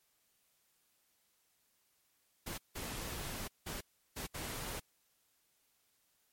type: noise bursts at uneven times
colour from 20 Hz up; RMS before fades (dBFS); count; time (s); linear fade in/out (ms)
pink; -42; 5; 2.46-2.58 / 2.75-3.48 / 3.66-3.81 / 4.16-4.27 / 4.34-4.8; 10
effects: white hiss -75 dBFS RMS until 6.32 s + MP3 64 kbps